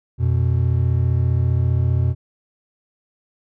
triangle tone pair together, 87.76 / 122.9 Hz, F2 / B2, +9 / -8 cents, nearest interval tritone, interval 583 cents, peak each -16 dBFS, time 0.18-2.15 s, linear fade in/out 50 ms, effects none

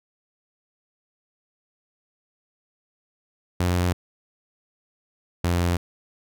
sawtooth tone pair in turn, 89 / 87.12 Hz, F2 / F2, +33 / -4 cents, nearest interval unison, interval 37 cents, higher first, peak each -16 dBFS, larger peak neither, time 3.6-3.93 / 5.44-5.77 s, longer neither, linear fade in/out 5 ms, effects none

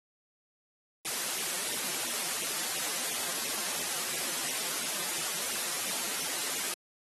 white noise with flanger, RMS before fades -33 dBFS, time 1.05-6.74 s, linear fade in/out 2 ms, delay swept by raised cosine 0.31 to 5.81 ms, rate 2.9 Hz, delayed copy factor +1, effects high-pass 200 Hz 12 dB/octave + AAC 32 kbps

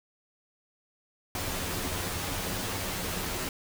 pink noise with comb filter, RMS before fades -33 dBFS, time 1.35-3.49 s, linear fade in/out 2 ms, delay 11 ms, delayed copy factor +0.6, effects none

